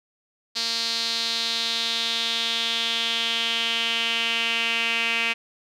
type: tone with band-pass filter sweep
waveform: sawtooth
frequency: 230 Hz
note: A#3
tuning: 23 cents flat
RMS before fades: -25 dBFS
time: 0.55-5.34 s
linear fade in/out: 20 ms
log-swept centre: 4400 to 2600 Hz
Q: 4.6
effects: none